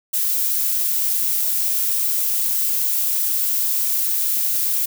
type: noise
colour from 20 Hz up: violet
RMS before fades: -20 dBFS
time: 0.13-4.86 s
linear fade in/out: 10 ms
effects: none